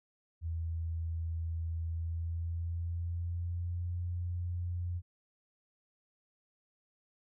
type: tone with pitch glide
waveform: sine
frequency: 82.41 to 87.82 Hz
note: E2 to F2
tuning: 0 to +10 cents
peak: -33 dBFS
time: 0.41-5.02 s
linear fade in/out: 50 ms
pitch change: +110 cents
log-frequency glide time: 1.87-3.96 s
effects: none